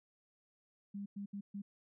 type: tone bursts at uneven times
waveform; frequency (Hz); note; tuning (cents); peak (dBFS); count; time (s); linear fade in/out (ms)
sine; 201; G3; +44; -40; 4; 0.94-1.06 / 1.16-1.26 / 1.33-1.41 / 1.54-1.62; 10
effects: none